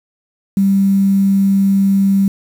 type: tone with quantisation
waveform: sine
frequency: 196 Hz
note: G3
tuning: in tune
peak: -9 dBFS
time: 0.57-2.28 s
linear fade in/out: 2 ms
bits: 6
effects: none